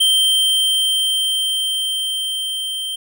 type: tone with level ramp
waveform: square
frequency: 3136 Hz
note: G7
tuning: in tune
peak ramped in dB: -12 to -23 dBFS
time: 0-2.96 s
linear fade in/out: 10 ms
effects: none